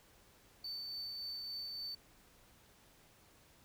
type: tone with tremolo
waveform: triangle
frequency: 4534 Hz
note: C#8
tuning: 38 cents sharp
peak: -39 dBFS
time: 0.64-1.95 s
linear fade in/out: 5 ms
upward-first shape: triangle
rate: 3.5 Hz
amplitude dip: 25%
effects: pink hiss -65 dBFS RMS until 3.64 s

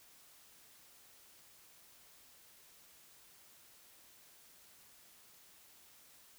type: silence
effects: white hiss -62 dBFS RMS until 6.38 s

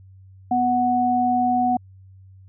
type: tone pair together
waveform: sine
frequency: 246.9 / 740 Hz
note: B3 / F#5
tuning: 0 / 0 cents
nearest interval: octave + perfect fifth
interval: 1900 cents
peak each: -22 / -18 dBFS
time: 0.51-1.77 s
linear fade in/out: 5 ms
effects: added 95 Hz sine -44 dBFS peak until 2.48 s

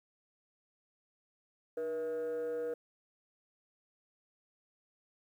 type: tone with frequency modulation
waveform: sine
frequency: 480 Hz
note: B4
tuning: 49 cents flat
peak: -31 dBFS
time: 1.77-2.74 s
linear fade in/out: 5 ms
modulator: 175 Hz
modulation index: 0.39
effects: tanh soft clip ceiling -33 dBFS + 11-bit

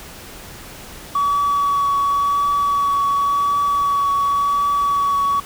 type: tone with vibrato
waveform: triangle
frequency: 1134 Hz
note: C#6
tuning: 39 cents sharp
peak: -12 dBFS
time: 1.15-5.4 s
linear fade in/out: 5 ms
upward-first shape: triangle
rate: 0.92 Hz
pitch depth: 16 cents each way
effects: tanh soft clip ceiling -11 dBFS + pink hiss -37 dBFS RMS until 5.45 s

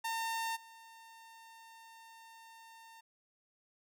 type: tone with level steps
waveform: sawtooth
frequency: 908 Hz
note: A#5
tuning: 46 cents flat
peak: -31 / -50 dBFS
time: 0.04-3.01 s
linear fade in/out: 10 ms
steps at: 0.55 s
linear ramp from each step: 20 ms
effects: none

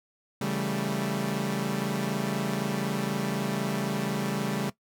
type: chord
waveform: sawtooth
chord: A dominant seventh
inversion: first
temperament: equal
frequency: 138.59 / 164.81 / 196 / 220 Hz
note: C#3 / E3 / G3 / A3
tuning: 0 / 0 / 0 / 0 cents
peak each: -29 / -33 / -27 / -29 dBFS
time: 0.41-4.7 s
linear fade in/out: 5 ms
effects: noise-tail reverb RT60 0.1 s tail -18 dB re dry

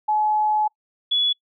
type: tone pair in turn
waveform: sine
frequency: 852 / 3402 Hz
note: G#5 / G#7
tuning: +44 / +41 cents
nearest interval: 2 octaves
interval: 2397 cents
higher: second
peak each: -17 dBFS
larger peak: neither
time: 0.08-0.68 / 1.11-1.33 s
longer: first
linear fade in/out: 10 ms
effects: noise-tail reverb RT60 0.1 s tail -26 dB re dry

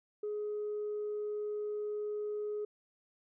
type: tone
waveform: sine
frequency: 419.2 Hz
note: G#4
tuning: 16 cents sharp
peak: -33 dBFS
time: 0.23-2.65 s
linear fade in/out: 5 ms
effects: tanh soft clip ceiling -31 dBFS

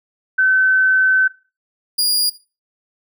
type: tone pair in turn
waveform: sine / sawtooth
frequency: 1527 / 4848 Hz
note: G6 / D#8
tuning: -46 / -46 cents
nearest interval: octave + minor sixth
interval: 2000 cents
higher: second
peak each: -11 dBFS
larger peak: neither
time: 0.38-1.28 / 1.98-2.3 s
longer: first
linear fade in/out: 10 ms
effects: noise-tail reverb RT60 0.3 s tail -17 dB re dry

